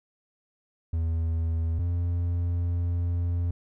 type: tone pair in turn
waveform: triangle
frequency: 82 / 86.73 Hz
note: E2 / F2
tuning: -9 / -11 cents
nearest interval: minor second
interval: 98 cents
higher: second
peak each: -22 dBFS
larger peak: neither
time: 0.93-1.79 / 1.79-3.51 s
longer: second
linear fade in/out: 5 ms
effects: none